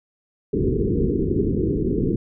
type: low-pass noise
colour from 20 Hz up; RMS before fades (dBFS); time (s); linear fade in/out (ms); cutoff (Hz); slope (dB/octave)
white; -21; 0.53-2.16; 5; 450; 96
effects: none